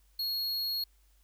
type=tone; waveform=square; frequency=4310 Hz; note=C#8; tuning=49 cents flat; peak=-31 dBFS; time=0.19-0.84 s; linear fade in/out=5 ms; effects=added 50 Hz sine -62 dBFS peak until 1.23 s + white hiss -71 dBFS RMS until 1.23 s